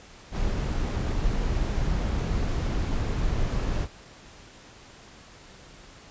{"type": "noise", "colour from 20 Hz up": "brown", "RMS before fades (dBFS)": -26, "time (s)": [0.31, 3.88], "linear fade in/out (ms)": 50, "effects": ["pink hiss -49 dBFS RMS until 6.1 s", "resampled to 16000 Hz"]}